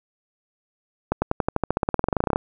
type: accelerating click train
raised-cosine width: 1 ms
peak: -6 dBFS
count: 23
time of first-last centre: 1.12-2.359 s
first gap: 100 ms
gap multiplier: 0.94
effects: none